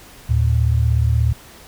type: tone pair together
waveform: sine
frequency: 77.1 / 113.84 Hz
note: D#2 / A#2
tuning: -15 / -41 cents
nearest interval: perfect fifth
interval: 674 cents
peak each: -16 dBFS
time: 0.29-1.33 s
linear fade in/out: 10 ms
effects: pink hiss -43 dBFS RMS until 1.67 s